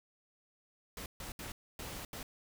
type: noise bursts at uneven times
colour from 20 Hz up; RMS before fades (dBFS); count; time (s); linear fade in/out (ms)
pink; -44; 5; 0.97-1.06 / 1.2-1.32 / 1.39-1.52 / 1.79-2.05 / 2.13-2.23; 2
effects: none